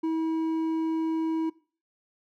sine tone with hard clipping, 322.4 Hz, E4, 38 cents flat, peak -26 dBFS, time 0.03-1.5 s, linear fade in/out 10 ms, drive 5 dB, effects noise-tail reverb RT60 0.4 s tail -21 dB re dry

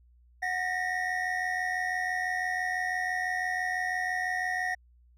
triangle tone cluster, 734 / 1829 / 1915 Hz, F#5 / A#6 / A#6, -14 / -33 / +46 cents, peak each -31 dBFS, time 0.42-4.75 s, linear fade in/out 10 ms, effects added 60 Hz sine -57 dBFS peak until 5.17 s

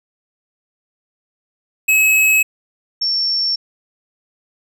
square / sine tone pair in turn, 2569 / 5444 Hz, E7 / F8, -45 / -45 cents, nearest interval octave + minor second, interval 1300 cents, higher second, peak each -11 / -15 dBFS, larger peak first, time 1.88-2.43 / 3.01-3.56 s, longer neither, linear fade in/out 10 ms, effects none

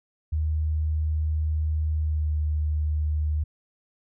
sine tone with pitch glide, 77.5 to 76.12 Hz, D#2 to D#2, -6 to -37 cents, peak -22 dBFS, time 0.32-3.44 s, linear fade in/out 10 ms, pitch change -31 cents, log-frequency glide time 1.97-2.33 s, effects none

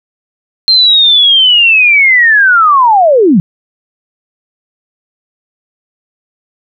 sine linear sweep, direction down, 4186 to 155.56 Hz, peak -3 dBFS, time 0.68-3.4 s, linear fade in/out 0 ms, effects none

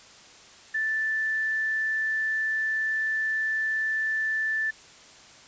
sine tone, 1761 Hz, A6, 1 cent sharp, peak -24 dBFS, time 0.74-4.71 s, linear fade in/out 10 ms, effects white hiss -50 dBFS RMS until 5.47 s + resampled to 16000 Hz

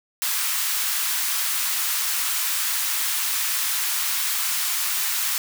white high-pass noise, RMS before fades -24 dBFS, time 0.22-5.38 s, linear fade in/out 0 ms, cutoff 980 Hz, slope 24 dB/octave, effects none

